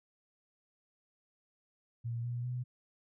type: tone with pitch steps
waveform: sine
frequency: 117.3 / 120.74 / 124.28 Hz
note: A#2 / B2 / B2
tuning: +11 / -39 / +11 cents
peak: -34 dBFS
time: 2.04-2.64 s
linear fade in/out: 20 ms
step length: 200 ms
effects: none